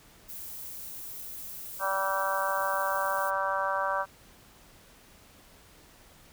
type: noise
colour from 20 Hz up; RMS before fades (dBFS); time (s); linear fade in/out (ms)
violet; -41; 0.28-3.31; 20
type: harmonic tone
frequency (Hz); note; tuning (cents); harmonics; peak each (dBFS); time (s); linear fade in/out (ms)
193.3; G3; -24; 3 / 4 / 5 / 6 / 7 / 8; -33 / -36 / -32 / -32 / -37 / -34; 1.79-4.06; 50
effects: pink hiss -56 dBFS RMS until 6.32 s